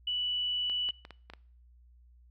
sine tone, 2960 Hz, F#7, in tune, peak -29 dBFS, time 0.07-0.91 s, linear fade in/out 5 ms
clicks, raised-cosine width 0.3 ms, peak -29 dBFS, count 6, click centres 0.698 / 0.889 / 1.051 / 1.107 / 1.3 / 1.336 s
effects noise-tail reverb RT60 0.6 s tail -23 dB re dry + added 60 Hz sine -56 dBFS peak until 2.3 s

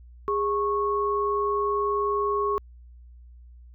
sine tone pair together, 410 / 1100.3 Hz, G#4 / C#6, -22 / -13 cents, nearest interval octave + perfect fourth, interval 1709 cents, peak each -25 dBFS, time 0.28-2.58 s, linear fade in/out 0 ms, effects added 60 Hz sine -45 dBFS peak until 3.74 s

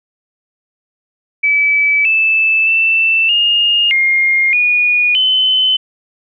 sine tone with pitch steps, 2298 / 2631 / 2662 / 2839 / 2127 / 2453 / 3042 Hz, D7 / E7 / E7 / F7 / C7 / D#7 / F#7, -38 / -4 / +16 / +28 / +28 / -25 / +47 cents, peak -9 dBFS, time 1.43-5.77 s, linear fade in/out 10 ms, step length 620 ms, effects none

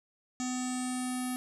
square tone with low-pass filter sweep, 252.3 Hz, B3, 37 cents sharp, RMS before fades -34 dBFS, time 0.4-1.36 s, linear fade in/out 0 ms, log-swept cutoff 7000 to 11000 Hz, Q 9, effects none

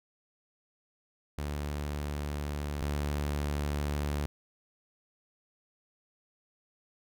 sawtooth tone pair in turn, 73.2 / 72.94 Hz, D2 / D2, -5 / -11 cents, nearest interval unison, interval 6 cents, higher first, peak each -29 / -26 dBFS, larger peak second, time 1.38-2.82 / 2.82-4.26 s, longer neither, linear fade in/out 0 ms, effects none

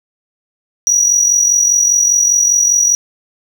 triangle tone with amplitude modulation, 5800 Hz, F#8, 35 cents flat, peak -5 dBFS, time 0.87-2.95 s, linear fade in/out 0 ms, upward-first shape sine, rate 45 Hz, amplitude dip 55%, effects none

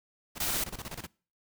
pink noise with tremolo, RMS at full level -39 dBFS, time 0.35-1.07 s, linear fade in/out 20 ms, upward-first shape square, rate 16 Hz, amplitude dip 80%
white noise, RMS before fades -31 dBFS, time 0.4-0.64 s, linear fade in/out 5 ms
effects noise-tail reverb RT60 0.4 s tail -24 dB re dry

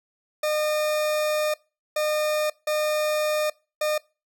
40% pulse tone bursts at uneven times, 608 Hz, D#5, 40 cents flat, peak -21 dBFS, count 4, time 0.43-1.54 / 1.96-2.5 / 2.67-3.5 / 3.81-3.98 s, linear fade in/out 5 ms, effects noise-tail reverb RT60 0.3 s tail -23 dB re dry

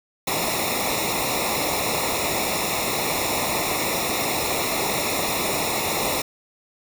pink noise with comb filter, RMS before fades -24 dBFS, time 0.27-6.22 s, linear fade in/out 5 ms, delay 0.64 ms, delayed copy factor -1, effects none

